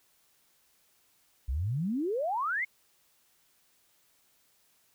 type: exponential sweep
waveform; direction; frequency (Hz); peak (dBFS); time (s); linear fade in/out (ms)
sine; up; 58.27 to 2217; -28; 1.48-2.65; 10
effects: white hiss -68 dBFS RMS until 4.94 s